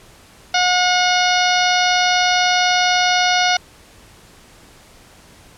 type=harmonic tone; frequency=724 Hz; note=F#5; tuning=38 cents flat; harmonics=1 / 2 / 3 / 4 / 5 / 6 / 7 / 8; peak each=-17 / -20 / -22 / -23 / -24 / -25 / -25 / -26 dBFS; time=0.54-3.57 s; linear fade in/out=5 ms; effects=pink hiss -46 dBFS RMS until 5.57 s + low-pass 11000 Hz 12 dB/octave